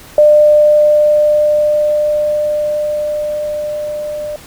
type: tone with level ramp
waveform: sine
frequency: 599 Hz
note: D5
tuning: 34 cents sharp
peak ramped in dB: -3 to -19 dBFS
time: 0.18-4.36 s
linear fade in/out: 2 ms
effects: pink hiss -37 dBFS RMS until 4.46 s